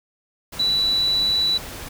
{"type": "tone in noise", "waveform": "sine", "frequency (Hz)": 3951, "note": "B7", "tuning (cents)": 0, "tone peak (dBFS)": -17, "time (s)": [0.59, 1.58], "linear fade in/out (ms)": 10, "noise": "pink", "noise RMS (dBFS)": -35, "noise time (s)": [0.52, 1.89], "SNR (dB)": 15, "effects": []}